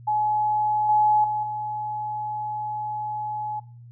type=tone with level steps; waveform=sine; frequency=848 Hz; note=G#5; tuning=36 cents sharp; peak=-20 / -16 / -23 / -27 dBFS; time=0.07-3.6 s; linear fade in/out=10 ms; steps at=0.89 / 1.24 / 1.43 s; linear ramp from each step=2 ms; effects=noise-tail reverb RT60 0.4 s tail -19 dB re dry + added 119 Hz sine -42 dBFS peak until 3.91 s